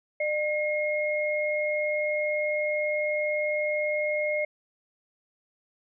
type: tone pair together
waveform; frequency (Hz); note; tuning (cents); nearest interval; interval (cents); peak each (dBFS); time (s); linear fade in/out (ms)
sine; 603 / 2149; D5 / C7; +46 / +46; octave + minor seventh; 2200; -26 / -29; 0.2-4.45; 5
effects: none